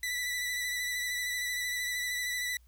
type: tone with vibrato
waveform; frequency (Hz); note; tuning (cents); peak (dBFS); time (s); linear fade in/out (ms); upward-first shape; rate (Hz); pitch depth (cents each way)
sawtooth; 1975.5; B6; 0; -28; 0.03-2.57; 2; sine; 13; 24
effects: added 60 Hz sine -57 dBFS peak until 2.67 s + white hiss -71 dBFS RMS until 2.67 s